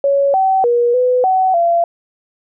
sine tone with pitch steps, 558 / 765 / 478.4 / 501 / 753 / 683 Hz, C#5 / G5 / A#4 / B4 / F#5 / F5, +11 / -42 / +45 / +25 / +30 / -39 cents, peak -10 dBFS, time 0.04-1.84 s, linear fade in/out 2 ms, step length 300 ms, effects none

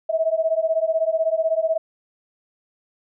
sine beating tone pair, 638 / 654 Hz, D#5 / E5, +43 / -14 cents, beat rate 16 Hz, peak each -21 dBFS, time 0.09-1.78 s, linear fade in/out 10 ms, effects none

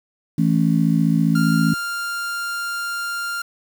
harmonic tone, 55.1 Hz, A1, 3 cents sharp, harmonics 3 / 4 / 5, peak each -17 / -19 / -21 dBFS, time 0.38-1.74 s, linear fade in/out 5 ms
45% pulse tone, 1396 Hz, F6, 1 cent flat, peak -24 dBFS, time 1.35-3.42 s, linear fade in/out 5 ms
effects 7-bit

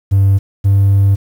triangle tone pair in turn, 98 / 98.8 Hz, G2 / G2, 0 / +14 cents, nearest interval unison, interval 14 cents, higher second, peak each -4 / -4 dBFS, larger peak neither, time 0.11-0.39 / 0.64-1.16 s, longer second, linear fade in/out 20 ms, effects tanh soft clip ceiling -2 dBFS + 7-bit

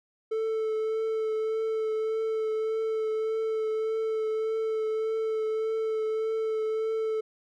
triangle tone with vibrato, 440 Hz, A4, in tune, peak -24 dBFS, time 0.31-7.21 s, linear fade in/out 10 ms, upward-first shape triangle, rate 1.7 Hz, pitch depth 17 cents each way, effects none

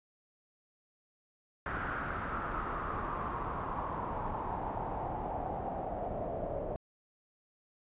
pink noise with low-pass filter sweep, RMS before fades -37 dBFS, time 1.66-6.76 s, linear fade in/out 0 ms, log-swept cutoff 1500 to 610 Hz, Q 4.6, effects resampled to 8000 Hz

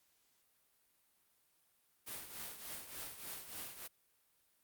white noise with tremolo, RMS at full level -44 dBFS, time 2.06-3.88 s, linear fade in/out 20 ms, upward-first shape triangle, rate 3.4 Hz, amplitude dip 70%, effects white hiss -75 dBFS RMS until 4.63 s + Opus 48 kbps

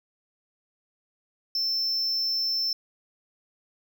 triangle tone, 5330 Hz, E8, 18 cents sharp, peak -23 dBFS, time 1.55-2.73 s, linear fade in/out 2 ms, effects none

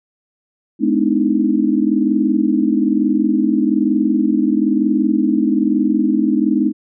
sine tone cluster, 212 / 252.7 / 297.1 / 318.2 Hz, G#3 / B3 / D4 / D#4, +36 / +40 / +20 / +39 cents, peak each -18 dBFS, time 0.79-6.73 s, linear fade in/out 50 ms, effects none

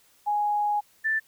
sine tone pair in turn, 830.6 / 1766.6 Hz, G#5 / A6, 0 / +6 cents, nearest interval octave + minor second, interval 1306 cents, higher second, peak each -22 dBFS, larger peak neither, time 0.26-0.81 / 1.04-1.2 s, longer first, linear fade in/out 20 ms, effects white hiss -61 dBFS RMS until 1.27 s

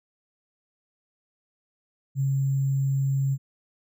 sine tone with sample-and-hold, 136.6 Hz, C#3, 25 cents flat, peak -21 dBFS, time 2.15-3.38 s, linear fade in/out 50 ms, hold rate 7350 Hz, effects none

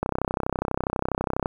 click train, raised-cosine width 1 ms, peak -10 dBFS, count 47, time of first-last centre 0.03-1.459 s, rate 32.2 Hz, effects 8-bit

